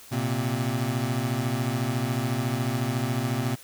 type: beating tone pair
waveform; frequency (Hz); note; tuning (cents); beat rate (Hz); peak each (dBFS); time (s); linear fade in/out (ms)
25% pulse; 116.54 / 130.54; A#2 / C3; 0 / -4; 14; -24; 0.11-3.56; 20
effects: white hiss -48 dBFS RMS until 3.63 s